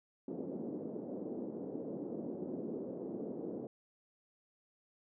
pink band-pass noise, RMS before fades -42 dBFS, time 0.28-3.67 s, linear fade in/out 2 ms, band 210 to 480 Hz, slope 24 dB/octave, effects none

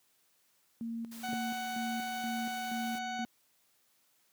sine tone with tremolo, 230 Hz, A#3, 23 cents flat, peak -35 dBFS, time 0.81-3.25 s, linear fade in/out 0 ms, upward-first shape square, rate 2.1 Hz, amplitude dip 65%
white noise, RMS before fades -50 dBFS, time 1.11-2.99 s, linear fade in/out 10 ms
harmonic tone, 745 Hz, F#5, 12 cents sharp, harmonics 1 / 2 / 3 / 4 / 5 / 6 / 8 / 9, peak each -37 / -43 / -47 / -49 / -51 / -53 / -55 / -56 dBFS, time 1.23-3.25 s, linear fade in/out 10 ms
clicks, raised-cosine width 2 ms, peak -31 dBFS, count 2, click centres 1.329 / 1.336 s
effects white hiss -71 dBFS RMS until 4.32 s + high-pass 100 Hz 12 dB/octave

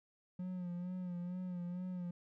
triangle tone with vibrato, 179.2 Hz, F3, 45 cents sharp, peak -37 dBFS, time 0.39-2.11 s, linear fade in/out 5 ms, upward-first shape sine, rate 2.2 Hz, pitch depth 45 cents each way, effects none

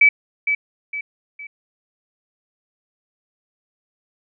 sine tone with echo, 2297 Hz, D7, 39 cents flat, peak -8 dBFS, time 0.01-0.09 s, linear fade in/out 5 ms, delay 460 ms, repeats 3, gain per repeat -8 dB, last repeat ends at 1.47 s, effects none

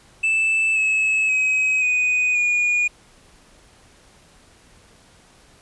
triangle tone with pitch steps, 2637 / 2587 / 2538 / 2490 / 2443 Hz, E7 / E7 / D#7 / D#7 / D#7, 0 / -33 / +34 / +1 / -32 cents, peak -15 dBFS, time 0.23-2.88 s, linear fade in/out 10 ms, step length 530 ms, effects pink hiss -52 dBFS RMS until 5.61 s + resampled to 24000 Hz

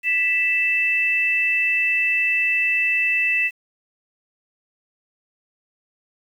sine tone pair together, 1975.5 / 2646 Hz, B6 / E7, 0 / +6 cents, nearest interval perfect fourth, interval 506 cents, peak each -23 / -18 dBFS, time 0.03-3.51 s, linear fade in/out 50 ms, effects 8-bit

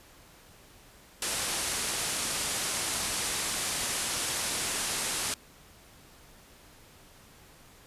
white low-pass noise, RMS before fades -32 dBFS, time 1.22-5.34 s, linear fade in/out 2 ms, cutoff 11000 Hz, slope 48 dB/octave, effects pink hiss -55 dBFS RMS until 7.86 s + resampled to 32000 Hz

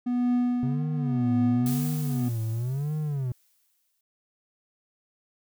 triangle tone with tremolo, 245.4 Hz, B3, 11 cents flat, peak -18 dBFS, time 0.06-2.29 s, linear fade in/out 10 ms, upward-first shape triangle, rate 0.9 Hz, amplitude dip 85%
triangle tone with vibrato, 130.81 Hz, C3, in tune, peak -24 dBFS, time 0.63-3.32 s, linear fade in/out 2 ms, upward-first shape sine, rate 0.96 Hz, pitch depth 280 cents each way
blue noise with exponential decay, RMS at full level -35 dBFS, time 1.66-4.01 s, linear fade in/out 2 ms, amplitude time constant 510 ms
effects none

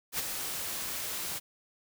white noise with ADSR envelope, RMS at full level -30 dBFS, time 0.12-1.4 s, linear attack 69 ms, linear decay 18 ms, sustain -6 dB, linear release 28 ms, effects none

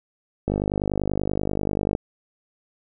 click train, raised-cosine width 2 ms, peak -10 dBFS, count 75, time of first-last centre 0.48-1.951 s, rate 50.3 Hz, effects none

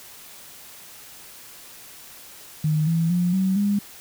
sine tone with pitch steps, 154 / 165.05 / 176.9 / 189.6 / 203.2 Hz, D#3 / E3 / F3 / F#3 / G#3, -17 / +2 / +23 / +43 / -38 cents, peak -18 dBFS, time 2.64-3.79 s, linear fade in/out 5 ms, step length 230 ms, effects white hiss -44 dBFS RMS until 4 s

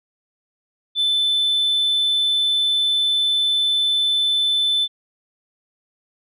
sine tone, 3520 Hz, A7, in tune, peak -14 dBFS, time 0.95-4.88 s, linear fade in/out 50 ms, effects tanh soft clip ceiling -14 dBFS

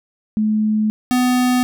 sine / square tone pair in turn, 214.8 / 250 Hz, A3 / B3, -41 / +21 cents, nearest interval minor third, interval 262 cents, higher second, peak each -14 dBFS, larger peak neither, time 0.37-0.9 / 1.11-1.63 s, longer first, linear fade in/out 0 ms, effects none

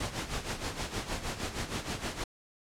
pink noise with tremolo, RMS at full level -33 dBFS, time 0-2.24 s, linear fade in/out 5 ms, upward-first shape sine, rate 6.4 Hz, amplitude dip 70%, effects low-pass 8000 Hz 12 dB/octave

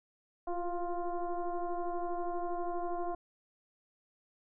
sine tone with frequency modulation, 345.8 Hz, F4, 17 cents flat, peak -32 dBFS, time 0.47-3.15 s, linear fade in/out 5 ms, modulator 352 Hz, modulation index 1.6, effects none

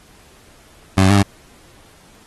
20% pulse tone with pitch steps, 95.4 / 94.7 / 101.1 / 99.4 Hz, G2 / F#2 / G#2 / G2, -47 / +41 / -46 / +25 cents, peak -5 dBFS, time 0.97-1.23 s, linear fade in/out 10 ms, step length 65 ms, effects pink hiss -49 dBFS RMS until 2.26 s + AAC 32 kbps

